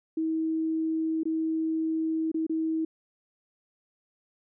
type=tone with dropouts; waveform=sine; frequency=320.4 Hz; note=E4; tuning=49 cents flat; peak=-25 dBFS; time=0.17-2.85 s; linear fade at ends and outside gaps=5 ms; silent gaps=1.234-1.254 / 2.317-2.343 / 2.467-2.495 s; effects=none